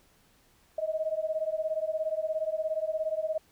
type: beating tone pair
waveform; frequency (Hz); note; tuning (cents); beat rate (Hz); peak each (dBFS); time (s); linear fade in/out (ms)
sine; 622.3 / 639.3; D#5 / D#5; 0 / +47; 17; -31 / -31; 0.78-3.38; 5
effects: pink hiss -64 dBFS RMS until 3.51 s